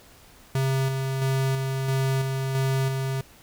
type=tone with tremolo; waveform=square; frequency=133.7 Hz; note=C3; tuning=38 cents sharp; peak=-22 dBFS; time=0.55-3.21 s; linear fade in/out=2 ms; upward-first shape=square; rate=1.5 Hz; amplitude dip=35%; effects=pink hiss -52 dBFS RMS until 3.42 s